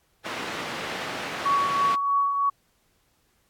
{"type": "band-pass noise", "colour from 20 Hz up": "white", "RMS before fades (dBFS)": -33, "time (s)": [0.24, 1.96], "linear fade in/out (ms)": 20, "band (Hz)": [140, 2200], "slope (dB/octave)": 12}
{"type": "tone with tremolo", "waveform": "sine", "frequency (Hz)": 1123, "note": "C#6", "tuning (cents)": 22, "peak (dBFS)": -18, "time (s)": [1.45, 2.5], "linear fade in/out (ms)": 10, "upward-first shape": "triangle", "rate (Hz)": 3.1, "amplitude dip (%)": 50}
{"effects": ["pink hiss -67 dBFS RMS until 3.49 s", "AAC 64 kbps"]}